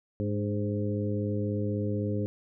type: harmonic tone with a mistuned harmonic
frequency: 103.83 Hz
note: G#2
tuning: in tune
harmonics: 1 / 2 / 3 / 4 / 5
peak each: -30 / -33 / -35 / -36 / -37 dBFS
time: 0.2-2.26 s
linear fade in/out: 0 ms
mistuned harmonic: 3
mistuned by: -43 cents
effects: none